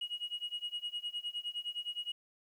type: tone with tremolo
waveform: sine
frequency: 2894 Hz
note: F#7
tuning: 39 cents flat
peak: -32 dBFS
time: 0.01-2.12 s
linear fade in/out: 5 ms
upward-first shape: sine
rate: 9.7 Hz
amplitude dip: 95%
effects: tanh soft clip ceiling -32 dBFS + 11-bit